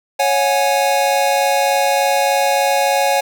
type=chord; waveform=square; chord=C# suspended fourth; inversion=none; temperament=equal with one note detuned; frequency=554.4 / 727.3 / 830.6 Hz; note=C#5 / F#5 / G#5; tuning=0 / -30 / 0 cents; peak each=-18 / -19 / -18 dBFS; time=0.19-3.21 s; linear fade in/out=10 ms; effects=none